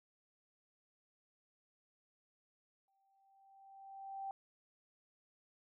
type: tone with exponential growth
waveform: sine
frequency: 781 Hz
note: G5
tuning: 7 cents flat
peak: -39 dBFS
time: 2.88-4.31 s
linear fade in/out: 1 ms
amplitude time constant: 310 ms
effects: none